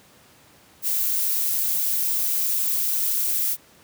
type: noise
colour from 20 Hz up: violet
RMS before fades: -23 dBFS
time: 0.82-3.57 s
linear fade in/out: 50 ms
effects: pink hiss -53 dBFS RMS until 3.83 s + high-pass 100 Hz 12 dB/octave